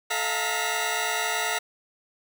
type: tone cluster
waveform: 15% pulse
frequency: 435.4 / 644 / 707 / 919 / 1962 Hz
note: A4 / E5 / F5 / A#5 / B6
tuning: -18 / -41 / +21 / -25 / -12 cents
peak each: -28 / -29 / -23 / -24 / -25 dBFS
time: 0.1-1.59 s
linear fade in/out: 10 ms
effects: none